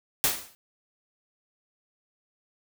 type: noise with exponential decay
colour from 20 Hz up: white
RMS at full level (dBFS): -20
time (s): 0.24-0.55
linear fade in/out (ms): 0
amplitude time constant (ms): 66
effects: none